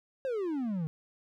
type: exponential sweep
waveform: triangle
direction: down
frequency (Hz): 548 to 150.9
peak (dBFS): -28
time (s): 0.25-0.87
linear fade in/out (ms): 0
effects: none